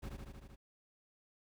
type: noise with echo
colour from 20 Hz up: brown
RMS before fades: -43 dBFS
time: 0.02-0.1 s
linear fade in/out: 20 ms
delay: 77 ms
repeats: 6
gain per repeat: -2 dB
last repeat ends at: 0.562 s
effects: none